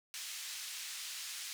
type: band-pass noise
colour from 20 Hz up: white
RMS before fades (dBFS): -44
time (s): 0.14-1.53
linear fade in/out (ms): 0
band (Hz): 2100 to 7300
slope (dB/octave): 12
effects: none